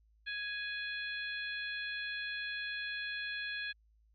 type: harmonic tone with a mistuned harmonic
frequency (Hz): 830.6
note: G#5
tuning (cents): 0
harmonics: 2 / 3 / 4 / 5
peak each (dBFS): -39 / -43 / -45 / -47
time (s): 0.26-3.73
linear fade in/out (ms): 20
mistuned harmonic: 4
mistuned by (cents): +29
effects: added 54 Hz sine -65 dBFS peak until 4.14 s